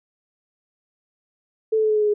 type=tone with pitch steps; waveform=sine; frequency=440 / 436 / 431.9 / 428 / 424 / 420.1 / 416.3 Hz; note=A4 / A4 / A4 / A4 / G#4 / G#4 / G#4; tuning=0 / -16 / -32 / -48 / +36 / +20 / +4 cents; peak=-16 dBFS; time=1.72-2.14 s; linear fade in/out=10 ms; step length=60 ms; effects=none

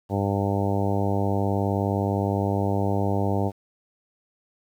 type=harmonic tone; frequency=99.5 Hz; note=G2; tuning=26 cents sharp; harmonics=1 / 2 / 3 / 4 / 5 / 6 / 7 / 8 / 9; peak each=-25 / -28 / -30 / -31 / -32 / -33 / -33 / -34 / -35 dBFS; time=0.09-3.52 s; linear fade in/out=50 ms; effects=9-bit

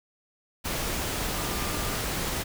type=tone in noise; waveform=sine; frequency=1200 Hz; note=D6; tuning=37 cents sharp; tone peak=-40 dBFS; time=1.32-1.96 s; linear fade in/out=20 ms; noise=pink; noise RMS=-30 dBFS; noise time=0.64-2.44 s; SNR=-13 dB; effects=none

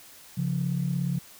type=tone pair together; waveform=sine; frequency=137.8 / 174.89 Hz; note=C#3 / F3; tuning=-10 / +3 cents; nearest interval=major third; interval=413 cents; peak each=-27 dBFS; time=0.37-1.19 s; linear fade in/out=10 ms; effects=tanh soft clip ceiling -17 dBFS + white hiss -50 dBFS RMS until 1.39 s

